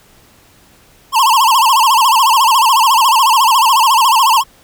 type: tone with vibrato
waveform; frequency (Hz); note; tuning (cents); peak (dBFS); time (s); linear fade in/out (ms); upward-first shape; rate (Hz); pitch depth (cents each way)
square; 980; B5; -14; -8; 1.12-4.44; 50; sine; 14; 200
effects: pink hiss -47 dBFS RMS until 4.63 s